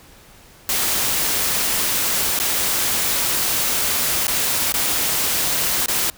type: noise with dropouts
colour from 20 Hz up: white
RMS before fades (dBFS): -20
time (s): 0.69-6.1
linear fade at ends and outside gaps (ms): 1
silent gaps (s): 2.39-2.399 / 4.269-4.28 / 4.722-4.74 / 5.86-5.883
effects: pink hiss -47 dBFS RMS until 6.17 s